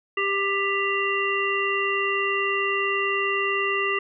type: harmonic tone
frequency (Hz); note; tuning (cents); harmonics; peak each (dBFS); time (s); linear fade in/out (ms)
395.4; G4; +15; 1 / 3 / 5 / 7; -27 / -27 / -27 / -27; 0.17-3.99; 5
effects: none